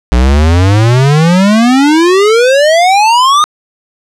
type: exponential sweep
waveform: square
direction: up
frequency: 58.27 to 1244.5 Hz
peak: -5 dBFS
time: 0.12-3.44 s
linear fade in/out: 0 ms
effects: low-pass 7000 Hz 12 dB/octave